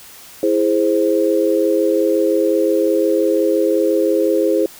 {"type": "chord", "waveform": "sine", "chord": "E augmented", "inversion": "none", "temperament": "equal", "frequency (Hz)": [329.6, 415.3, 523.3], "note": ["E4", "G#4", "B#4"], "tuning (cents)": [0, 0, 0], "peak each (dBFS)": -17, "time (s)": [0.43, 4.66], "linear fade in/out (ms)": 2, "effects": ["white hiss -40 dBFS RMS until 4.79 s"]}